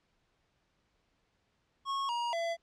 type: tone with pitch steps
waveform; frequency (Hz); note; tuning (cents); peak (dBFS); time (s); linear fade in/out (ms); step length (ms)
square; 1096 / 949 / 673; C#6 / A#5 / E5; -20 / +31 / +36; -32; 1.85-2.57; 50; 240
effects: pink hiss -75 dBFS RMS until 2.62 s + low-pass 5000 Hz 12 dB/octave